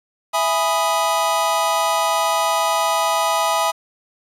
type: chord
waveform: square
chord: E major seventh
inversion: none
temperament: equal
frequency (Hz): 659.3 / 830.6 / 987.8 / 1244.5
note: E5 / G#5 / B5 / D#6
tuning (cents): 0 / 0 / 0 / 0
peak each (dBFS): -23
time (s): 0.33-3.72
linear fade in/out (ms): 20
effects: resampled to 32000 Hz + 7-bit